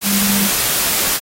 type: tone in noise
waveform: sine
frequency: 200 Hz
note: G3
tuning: 35 cents sharp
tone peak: -17 dBFS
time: 0.03-0.5 s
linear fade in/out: 50 ms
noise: white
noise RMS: -17 dBFS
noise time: 0.01-1.2 s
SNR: -3 dB
effects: AAC 48 kbps